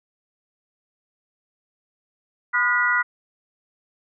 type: tone cluster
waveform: sine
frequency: 1003 / 1224 / 1446 / 1950 Hz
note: B5 / D#6 / F#6 / B6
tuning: +26 / -29 / -40 / -23 cents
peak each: -27 / -27 / -20 / -22 dBFS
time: 2.53-3.03 s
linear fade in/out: 20 ms
effects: none